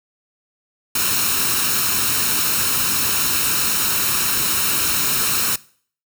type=noise with comb filter; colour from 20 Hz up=white; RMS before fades=-19 dBFS; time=0.95-5.56 s; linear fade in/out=5 ms; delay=0.74 ms; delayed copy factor=+0.6; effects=noise-tail reverb RT60 0.5 s tail -21 dB re dry + high-pass 60 Hz 12 dB/octave